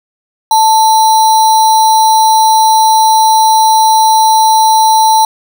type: tone with sample-and-hold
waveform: sine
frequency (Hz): 880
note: A5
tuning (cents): 0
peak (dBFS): -4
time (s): 0.51-5.25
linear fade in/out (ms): 2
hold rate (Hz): 4900
effects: none